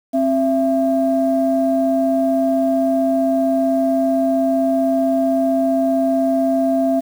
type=tone pair together; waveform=sine; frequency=265.8 / 669.8 Hz; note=C4 / E5; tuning=+27 / +27 cents; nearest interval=octave + major third; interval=1600 cents; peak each=-16 dBFS; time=0.13-7.01 s; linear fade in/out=20 ms; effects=tanh soft clip ceiling -6 dBFS + 7-bit